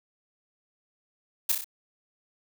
blue noise with echo, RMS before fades -23 dBFS, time 1.49-1.52 s, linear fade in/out 5 ms, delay 31 ms, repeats 4, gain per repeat -4 dB, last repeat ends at 1.644 s, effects none

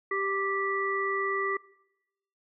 harmonic tone, 392 Hz, G4, in tune, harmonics 1 / 3 / 5, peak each -31 / -31 / -31 dBFS, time 0.11-1.57 s, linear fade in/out 5 ms, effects noise-tail reverb RT60 0.9 s tail -22 dB re dry

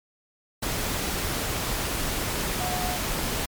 sine tone in noise, 726 Hz, F#5, 33 cents flat, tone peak -30 dBFS, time 2.6-2.97 s, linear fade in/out 10 ms, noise pink, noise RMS -28 dBFS, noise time 0.62-3.46 s, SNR -5 dB, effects MP3 96 kbps

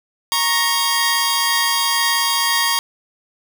sawtooth tone cluster, 935 / 1101 / 1868 / 3244 / 4787 Hz, A#5 / C#6 / A#6 / G#7 / D8, +5 / -12 / +3 / -41 / +32 cents, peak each -19 dBFS, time 0.32-2.79 s, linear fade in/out 0 ms, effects none

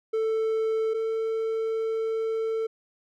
triangle tone pair in turn, 442.7 / 446.3 Hz, A4 / A4, +11 / +25 cents, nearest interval unison, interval 14 cents, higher second, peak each -21 / -23 dBFS, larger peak first, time 0.13-0.94 / 0.94-2.67 s, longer second, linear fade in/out 10 ms, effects none

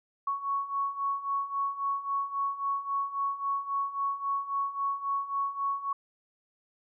sine beating tone pair, 1108.7 / 1112.4 Hz, C#6 / C#6, 0 / +6 cents, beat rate 3.7 Hz, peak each -34 / -30 dBFS, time 0.27-5.93 s, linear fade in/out 5 ms, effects none

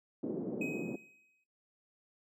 white band-pass noise, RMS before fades -38 dBFS, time 0.23-0.96 s, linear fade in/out 5 ms, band 180 to 390 Hz, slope 24 dB/octave
triangle tone with exponential decay, 2530 Hz, D#7, 28 cents sharp, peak -34 dBFS, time 0.61-1.44 s, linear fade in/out 5 ms, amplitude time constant 180 ms
effects noise-tail reverb RT60 0.6 s tail -20 dB re dry

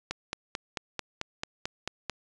click train, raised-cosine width 0.2 ms, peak -14 dBFS, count 10, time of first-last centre 0.11-2.097 s, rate 4.53 Hz, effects resampled to 22050 Hz

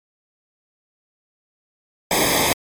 pink noise with comb filter, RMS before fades -18 dBFS, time 2.11-2.53 s, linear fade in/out 2 ms, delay 0.7 ms, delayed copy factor -0.95, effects MP3 64 kbps

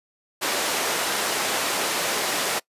pink band-pass noise, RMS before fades -25 dBFS, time 0.41-2.6 s, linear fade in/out 20 ms, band 430 to 13000 Hz, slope 12 dB/octave, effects noise-tail reverb RT60 0.1 s tail -23 dB re dry + resampled to 32000 Hz

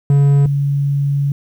triangle / sine tone pair in turn, 141.2 / 141.2 Hz, C#3 / C#3, +32 / +32 cents, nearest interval unison, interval 0 cents, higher neither, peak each -6 / -13 dBFS, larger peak first, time 0.1-0.46 / 0.46-1.32 s, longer second, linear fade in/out 2 ms, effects 8-bit

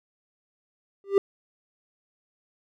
triangle tone with exponential growth, 395.8 Hz, G4, 17 cents sharp, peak -10 dBFS, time 1.04-1.18 s, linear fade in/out 1 ms, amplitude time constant 29 ms, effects none

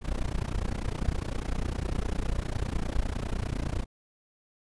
brown noise with amplitude modulation, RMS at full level -26 dBFS, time 0.01-3.86 s, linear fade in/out 50 ms, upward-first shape sine, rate 29.9 Hz, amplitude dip 95%, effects resampled to 24000 Hz

